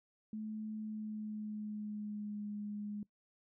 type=tone with pitch glide; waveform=sine; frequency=215.9 to 207.5 Hz; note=A3 to G#3; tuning=-33 to -1 cents; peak=-39 dBFS; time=0.33-3.03 s; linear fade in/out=2 ms; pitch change=-68 cents; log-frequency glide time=0.78-2.46 s; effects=noise-tail reverb RT60 0.1 s tail -20 dB re dry